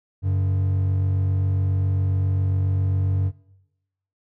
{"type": "tone pair together", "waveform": "triangle", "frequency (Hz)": [95.04, 142.4], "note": ["F#2", "C#3"], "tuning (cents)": [47, 47], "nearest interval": "perfect fifth", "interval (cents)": 700, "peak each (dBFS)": [-17, -27], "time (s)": [0.22, 3.32], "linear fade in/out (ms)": 50, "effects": ["noise-tail reverb RT60 0.9 s tail -21 dB re dry"]}